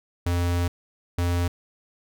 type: tone bursts at uneven times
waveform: square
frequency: 87.31 Hz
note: F2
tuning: in tune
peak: -22 dBFS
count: 2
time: 0.26-0.68 / 1.18-1.48 s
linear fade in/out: 5 ms
effects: none